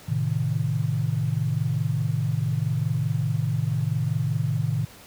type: chord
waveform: sine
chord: A diminished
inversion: none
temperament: equal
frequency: 110 / 130.81 / 155.56 Hz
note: A2 / C3 / Eb3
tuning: 0 / 0 / 0 cents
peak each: -26 dBFS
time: 0.08-4.85 s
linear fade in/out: 10 ms
effects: pink hiss -47 dBFS RMS until 5.06 s + high-pass 60 Hz 12 dB/octave